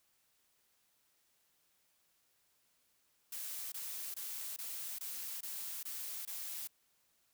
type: noise bursts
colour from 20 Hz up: blue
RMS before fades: -43 dBFS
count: 8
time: 3.32-6.674 s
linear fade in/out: 5 ms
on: 400 ms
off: 22 ms
effects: white hiss -75 dBFS RMS until 7.33 s